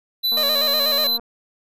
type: tone with pitch glide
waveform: square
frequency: 3988 to 4034 Hz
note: B7 to B7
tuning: +16 to +36 cents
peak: -18 dBFS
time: 0.23-1.18 s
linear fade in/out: 20 ms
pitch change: +20 cents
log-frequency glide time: 0.48-0.71 s
type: click train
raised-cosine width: 1 ms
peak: -24 dBFS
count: 206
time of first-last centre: 0.32-1.196 s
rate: 234 Hz
type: tone with vibrato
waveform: sawtooth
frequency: 587.3 Hz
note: D5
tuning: in tune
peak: -20 dBFS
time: 0.37-1.07 s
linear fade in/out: 2 ms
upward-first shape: square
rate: 8.2 Hz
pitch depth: 72 cents each way
effects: none